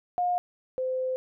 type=tone pair in turn; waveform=sine; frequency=714 / 515.2 Hz; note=F5 / C5; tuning=+38 / -27 cents; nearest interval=tritone; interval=565 cents; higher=first; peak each=-23 / -26 dBFS; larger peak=first; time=0.18-0.38 / 0.78-1.16 s; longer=second; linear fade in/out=0 ms; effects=none